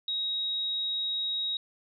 sine tone, 3795 Hz, A#7, 30 cents sharp, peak -28 dBFS, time 0.08-1.57 s, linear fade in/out 2 ms, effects none

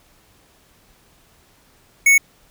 square tone, 2214 Hz, C#7, 3 cents flat, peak -10 dBFS, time 2.06-2.18 s, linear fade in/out 5 ms, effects pink hiss -55 dBFS RMS until 2.5 s

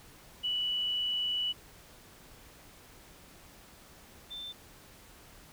sine tone pair in turn, 2956 / 3555 Hz, F#7 / A7, -2 / +17 cents, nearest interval minor third, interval 319 cents, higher second, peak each -29 / -39 dBFS, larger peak first, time 0.43-1.53 / 4.3-4.53 s, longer first, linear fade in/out 20 ms, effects pink hiss -55 dBFS RMS until 5.52 s

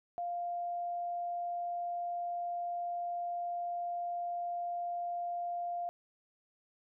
sine tone, 698.5 Hz, F5, in tune, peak -34 dBFS, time 0.18-5.89 s, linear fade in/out 0 ms, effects none

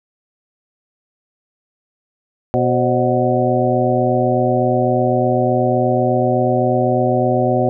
harmonic tone with a mistuned harmonic, 123.47 Hz, B2, in tune, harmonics 1 / 2 / 3 / 4 / 5 / 6, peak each -20 / -20 / -20 / -20 / -20 / -20 dBFS, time 2.54-7.69 s, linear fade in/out 0 ms, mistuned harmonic 4, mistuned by +120 cents, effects none

